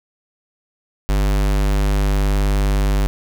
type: tone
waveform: square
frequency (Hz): 49.74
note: G1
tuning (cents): +26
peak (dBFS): -15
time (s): 1.09-3.07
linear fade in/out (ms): 0
effects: none